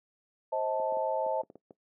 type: chord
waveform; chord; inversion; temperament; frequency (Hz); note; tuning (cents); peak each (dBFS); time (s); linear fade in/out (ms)
sine; A diminished; first; just; 528 / 633.6 / 880; C5 / Eb5 / A5; +16 / +31 / 0; -32; 0.52-1.42; 10
type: clicks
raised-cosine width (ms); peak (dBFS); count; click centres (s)
2; -31; 8; 0.799 / 0.923 / 0.97 / 1.264 / 1.435 / 1.501 / 1.556 / 1.708
effects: noise-tail reverb RT60 0.1 s tail -18 dB re dry + high-pass 300 Hz 12 dB/octave